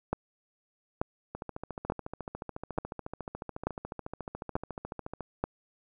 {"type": "two click trains", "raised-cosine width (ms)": 1, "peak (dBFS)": [-14, -23], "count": [7, 55], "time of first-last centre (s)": [[0.13, 5.44], [1.35, 5.207]], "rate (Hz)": [1.13, 14], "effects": []}